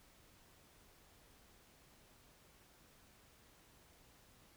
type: silence
effects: pink hiss -66 dBFS RMS until 4.56 s